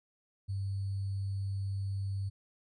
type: tone with sample-and-hold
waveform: sine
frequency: 98 Hz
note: G2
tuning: in tune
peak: -32 dBFS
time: 0.48-2.3 s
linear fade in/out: 20 ms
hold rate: 4410 Hz
effects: resampled to 22050 Hz